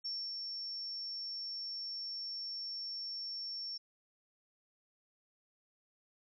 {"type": "tone with ADSR envelope", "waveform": "sine", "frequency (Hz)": 5450, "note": "F8", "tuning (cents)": -43, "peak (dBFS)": -36, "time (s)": [0.04, 3.78], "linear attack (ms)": 17, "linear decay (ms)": 270, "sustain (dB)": -3, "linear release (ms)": 11, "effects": []}